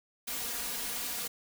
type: noise with comb filter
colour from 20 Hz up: white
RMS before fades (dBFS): -36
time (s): 0.27-1.28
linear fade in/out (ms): 10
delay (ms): 4.2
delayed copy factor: +0.95
effects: none